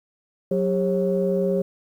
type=tone cluster; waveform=sine; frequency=185.5 / 399.3 / 542 Hz; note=F#3 / G4 / C#5; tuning=+5 / +32 / -39 cents; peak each=-23 dBFS; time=0.51-1.62 s; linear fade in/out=5 ms; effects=tanh soft clip ceiling -10 dBFS + 9-bit